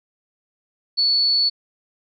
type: tone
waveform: sine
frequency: 4435 Hz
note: C#8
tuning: in tune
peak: -15 dBFS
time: 0.97-1.5 s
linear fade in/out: 20 ms
effects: none